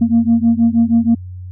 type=beating tone pair; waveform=sine; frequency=228.5 / 234.8 Hz; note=A#3 / A#3; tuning=-34 / +13 cents; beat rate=6.3 Hz; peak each=-11 / -12 dBFS; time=0.01-1.15 s; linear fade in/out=10 ms; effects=tanh soft clip ceiling -5 dBFS + added 91 Hz sine -27 dBFS peak until 1.51 s